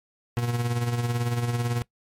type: tone with tremolo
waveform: 40% pulse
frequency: 119.6 Hz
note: A#2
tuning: 45 cents sharp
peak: -21 dBFS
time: 0.37-1.82 s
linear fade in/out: 0 ms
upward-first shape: sine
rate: 18 Hz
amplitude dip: 55%
effects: noise-tail reverb RT60 0.1 s tail -21 dB re dry + MP3 64 kbps